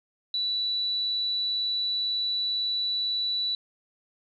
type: tone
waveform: sine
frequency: 3951 Hz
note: B7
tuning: in tune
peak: -25 dBFS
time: 0.34-3.55 s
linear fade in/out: 2 ms
effects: 11-bit